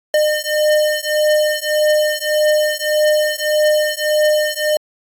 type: beating tone pair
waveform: square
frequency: 606 / 607.7 Hz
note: D#5 / D#5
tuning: -46 / -41 cents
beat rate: 1.7 Hz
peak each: -17 dBFS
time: 0.14-4.77 s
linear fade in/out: 2 ms
effects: AAC 64 kbps